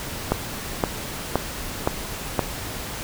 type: click train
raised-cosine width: 1 ms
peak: -4 dBFS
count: 5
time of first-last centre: 0.32-2.393 s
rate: 1.93 Hz
effects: pink hiss -32 dBFS RMS until 3.03 s